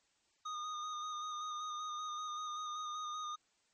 square tone with vibrato, 1231 Hz, D#6, 19 cents flat, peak -40 dBFS, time 0.45-3.36 s, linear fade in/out 10 ms, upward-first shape square, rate 5.2 Hz, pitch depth 19 cents each way, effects white hiss -75 dBFS RMS until 3.73 s + MP3 32 kbps

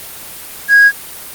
triangle tone with tanh clipping, 1647 Hz, G#6, 15 cents flat, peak -3 dBFS, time 0.68-0.92 s, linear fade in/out 50 ms, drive 5 dB, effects white hiss -30 dBFS RMS until 1.34 s + Opus 32 kbps

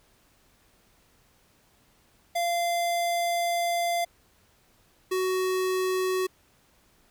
square tone pair in turn, 690 / 372.5 Hz, F5 / F#4, -21 / +12 cents, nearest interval major seventh, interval 1067 cents, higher first, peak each -25 dBFS, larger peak neither, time 2.35-4.05 / 5.11-6.27 s, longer first, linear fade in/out 10 ms, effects pink hiss -63 dBFS RMS until 7.1 s

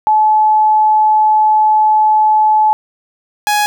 sine / sawtooth tone pair in turn, 860 / 834.6 Hz, A5 / G#5, -40 / +8 cents, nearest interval minor second, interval 52 cents, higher first, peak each -7 dBFS, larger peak neither, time 0.07-2.73 / 3.47-3.66 s, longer first, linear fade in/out 0 ms, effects none

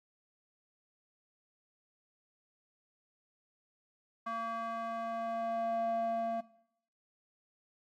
square tone with band-pass filter sweep, 228.4 Hz, A#3, 35 cents flat, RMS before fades -36 dBFS, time 4.26-6.41 s, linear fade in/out 10 ms, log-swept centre 1100 to 590 Hz, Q 3.7, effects noise-tail reverb RT60 0.7 s tail -18 dB re dry + AAC 48 kbps

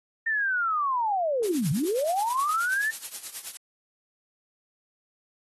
sine linear two-way sweep, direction down then up, 1825 to 127.5 to 1799 Hz, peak -23 dBFS, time 0.26-2.91 s, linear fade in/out 10 ms, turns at 1.7 s
blue noise with tremolo, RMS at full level -32 dBFS, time 1.43-3.57 s, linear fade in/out 0 ms, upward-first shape triangle, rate 9.4 Hz, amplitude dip 90%
effects AAC 32 kbps

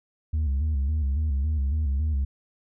sine tone with vibrato, 72.7 Hz, D2, 17 cents flat, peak -19 dBFS, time 0.33-2.25 s, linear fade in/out 10 ms, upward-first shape square, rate 3.6 Hz, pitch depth 110 cents each way, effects tanh soft clip ceiling -21 dBFS

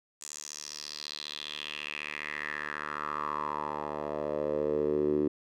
10% pulse tone with band-pass filter sweep, 74.7 Hz, D2, 30 cents sharp, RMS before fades -34 dBFS, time 0.21-5.28 s, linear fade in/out 5 ms, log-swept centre 7500 to 330 Hz, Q 4.4, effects none

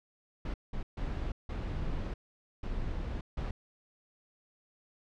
brown noise bursts at uneven times, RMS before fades -35 dBFS, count 6, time 0.45-0.54 / 0.73-0.83 / 0.97-1.32 / 1.49-2.14 / 2.63-3.21 / 3.37-3.51 s, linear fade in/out 5 ms, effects low-pass 4000 Hz 12 dB/octave

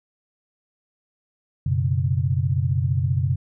sine chord, F# suspended fourth, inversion none, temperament equal, 92.5 / 123.47 / 138.59 Hz, F#2 / B2 / C#3, 0 / 0 / 0 cents, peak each -23 dBFS, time 1.66-3.36 s, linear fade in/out 5 ms, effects none

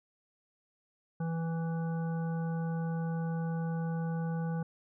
harmonic tone, 164.81 Hz, E3, in tune, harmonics 1 / 3 / 5 / 7 / 9, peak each -31 / -43 / -45 / -53 / -50 dBFS, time 1.2-4.63 s, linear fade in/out 5 ms, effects none

